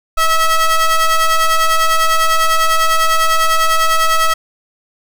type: ring-modulated tone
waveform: 40% pulse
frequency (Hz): 647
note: E5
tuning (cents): -32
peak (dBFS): -6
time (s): 0.17-4.34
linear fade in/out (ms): 10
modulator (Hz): 652
effects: none